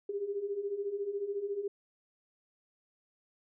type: beating tone pair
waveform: sine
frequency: 392 / 406 Hz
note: G4 / G#4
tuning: 0 / -39 cents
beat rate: 14 Hz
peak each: -39 / -34 dBFS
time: 0.09-1.68 s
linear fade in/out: 5 ms
effects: none